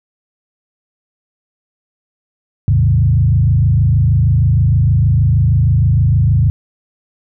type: tone with frequency modulation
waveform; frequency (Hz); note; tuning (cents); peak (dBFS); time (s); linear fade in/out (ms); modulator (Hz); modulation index
sine; 110; A2; 0; -8; 2.68-6.5; 0; 26.4; 1.4
effects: none